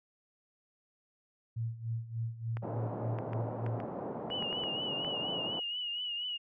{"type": "tone with tremolo", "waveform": "sine", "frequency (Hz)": 114.5, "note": "A#2", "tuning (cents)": -31, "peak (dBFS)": -31, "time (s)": [1.56, 3.85], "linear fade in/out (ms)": 10, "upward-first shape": "sine", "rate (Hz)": 3.4, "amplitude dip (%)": 80}
{"type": "clicks", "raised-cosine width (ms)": 0.5, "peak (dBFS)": -27, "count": 10, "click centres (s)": [2.57, 3.187, 3.333, 3.664, 3.802, 4.302, 4.425, 4.528, 4.637, 5.047]}
{"type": "band-pass noise", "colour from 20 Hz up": "white", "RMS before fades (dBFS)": -40, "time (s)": [2.62, 5.6], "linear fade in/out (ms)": 10, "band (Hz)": [120, 780], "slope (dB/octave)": 24}
{"type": "tone with vibrato", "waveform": "sine", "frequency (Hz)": 2900, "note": "F#7", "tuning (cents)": -35, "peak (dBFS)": -34, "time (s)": [4.3, 6.38], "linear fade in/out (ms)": 20, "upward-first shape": "triangle", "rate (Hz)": 4.2, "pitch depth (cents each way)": 67}
{"effects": []}